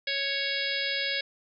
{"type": "harmonic tone", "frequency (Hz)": 554.4, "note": "C#5", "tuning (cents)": 0, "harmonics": [1, 3, 4, 5, 6, 7, 8, 9], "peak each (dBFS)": [-38, -34, -33, -38, -35, -35, -38, -36], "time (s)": [0.07, 1.21], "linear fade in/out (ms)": 5, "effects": []}